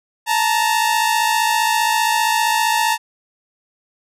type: tone pair together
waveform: sawtooth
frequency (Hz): 874 / 929.2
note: A5 / A#5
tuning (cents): -12 / -6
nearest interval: minor second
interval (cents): 106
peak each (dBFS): -14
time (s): 0.26-2.98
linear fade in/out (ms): 50
effects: resampled to 32000 Hz